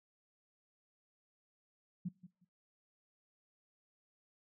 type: tone with echo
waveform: sine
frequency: 179.6 Hz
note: F3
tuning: 49 cents sharp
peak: -35 dBFS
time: 2.05-2.09 s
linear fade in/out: 10 ms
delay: 180 ms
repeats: 2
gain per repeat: -15 dB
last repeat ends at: 2.45 s
effects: noise-tail reverb RT60 0.6 s tail -25 dB re dry